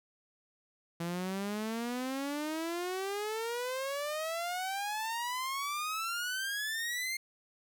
sawtooth exponential sweep, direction up, 167.2 to 2129 Hz, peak -30 dBFS, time 1-7.17 s, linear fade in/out 5 ms, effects none

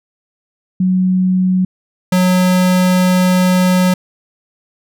sine / square tone pair in turn, 185 / 182.88 Hz, F#3 / F#3, 0 / -20 cents, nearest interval unison, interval 20 cents, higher first, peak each -10 dBFS, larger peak neither, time 0.8-1.65 / 2.12-3.94 s, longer second, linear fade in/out 5 ms, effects none

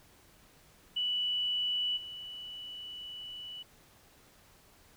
sine tone with level steps, 2960 Hz, F#7, in tune, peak -29 / -41 dBFS, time 0.96-3.63 s, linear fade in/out 10 ms, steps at 1.96 s, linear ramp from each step 20 ms, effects pink hiss -61 dBFS RMS until 4.96 s

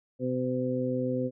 harmonic tone, 127.3 Hz, C3, 47 cents flat, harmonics 1 / 2 / 3 / 4, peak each -34 / -30 / -36 / -31 dBFS, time 0.19-1.31 s, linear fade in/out 50 ms, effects none

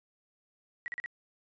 sine tone bursts, 1923 Hz, B6, 47 cents flat, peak -34 dBFS, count 4, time 0.86-1.06 s, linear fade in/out 0 ms, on 20 ms, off 40 ms, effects resampled to 16000 Hz

